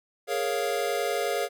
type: chord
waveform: square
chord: Bb minor seventh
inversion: third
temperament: equal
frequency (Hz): 415.3 / 466.2 / 554.4 / 698.5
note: Ab4 / Bb4 / Db5 / F5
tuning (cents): 0 / 0 / 0 / 0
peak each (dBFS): -32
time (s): 0.27-1.49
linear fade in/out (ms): 50
effects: none